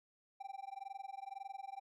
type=tone with amplitude modulation; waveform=triangle; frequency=784 Hz; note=G5; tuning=in tune; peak=-39 dBFS; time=0.4-1.8 s; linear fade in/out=10 ms; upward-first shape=sine; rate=21.9 Hz; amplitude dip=100%; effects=none